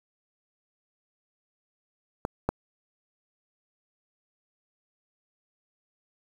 clicks, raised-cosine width 1 ms, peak -14 / -10 dBFS, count 2, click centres 2.251 / 2.49 s, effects 7-bit

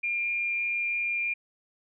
sine tone with frequency modulation, 2399 Hz, D7, 36 cents sharp, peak -26 dBFS, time 0.03-1.34 s, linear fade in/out 10 ms, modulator 186 Hz, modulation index 0.23, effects none

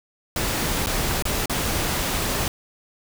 pink noise with dropouts, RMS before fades -24 dBFS, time 0.36-2.48 s, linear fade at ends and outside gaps 2 ms, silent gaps 0.862-0.869 / 1.224-1.253 / 1.458-1.496 s, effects none

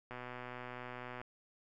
click train, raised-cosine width 0.5 ms, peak -30 dBFS, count 138, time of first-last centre 0.11-1.215 s, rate 124 Hz, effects none

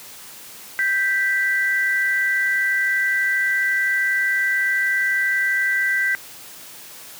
sine tone pair together, 1568 / 1972.1 Hz, G6 / B6, 0 / -3 cents, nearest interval major third, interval 397 cents, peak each -20 dBFS, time 0.79-6.15 s, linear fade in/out 0 ms, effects white hiss -40 dBFS RMS until 7.19 s + high-pass 100 Hz 12 dB/octave

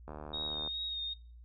click train, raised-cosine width 1 ms, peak -30 dBFS, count 46, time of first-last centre 0.08-0.675 s, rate 75.6 Hz
sine tone with vibrato, 3729 Hz, A#7, in tune, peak -35 dBFS, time 0.33-1.14 s, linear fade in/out 10 ms, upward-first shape sine, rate 2.5 Hz, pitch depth 25 cents each way
effects noise-tail reverb RT60 0.4 s tail -24 dB re dry + added 59 Hz sine -50 dBFS peak until 1.44 s

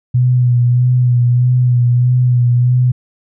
sine tone with vibrato, 123.47 Hz, B2, in tune, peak -8 dBFS, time 0.14-2.92 s, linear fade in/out 10 ms, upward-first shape sine, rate 1.6 Hz, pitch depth 30 cents each way, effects none

